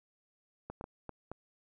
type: clicks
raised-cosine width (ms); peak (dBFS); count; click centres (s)
1; -27; 5; 0.7 / 0.811 / 0.841 / 1.093 / 1.316
effects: none